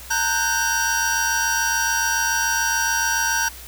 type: tone cluster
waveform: 45% pulse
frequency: 911 / 1489 / 1576 / 5740 Hz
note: A#5 / F#6 / G6 / F8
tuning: -40 / +11 / +9 / +47 cents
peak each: -25 / -25 / -24 / -25 dBFS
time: 0.1-3.49 s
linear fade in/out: 10 ms
effects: added 60 Hz sine -41 dBFS peak until 3.67 s + white hiss -40 dBFS RMS until 3.67 s